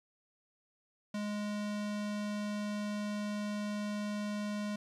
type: tone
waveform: square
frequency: 207.9 Hz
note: G#3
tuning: 2 cents sharp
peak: -35 dBFS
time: 1.14-4.76 s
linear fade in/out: 5 ms
effects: low-pass 8000 Hz 12 dB/octave + 11-bit